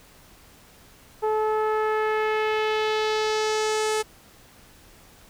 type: tone with low-pass filter sweep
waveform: sawtooth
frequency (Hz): 432.2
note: A4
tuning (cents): -31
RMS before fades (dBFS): -24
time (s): 1.22-4.03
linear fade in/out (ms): 20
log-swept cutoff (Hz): 890 to 9500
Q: 1.5
effects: pink hiss -52 dBFS RMS until 5.29 s